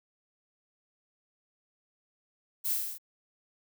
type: noise with echo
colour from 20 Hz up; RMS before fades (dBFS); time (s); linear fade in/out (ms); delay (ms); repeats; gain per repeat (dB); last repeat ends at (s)
violet; -31; 2.64-2.75; 20; 39; 6; -2; 2.984
effects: none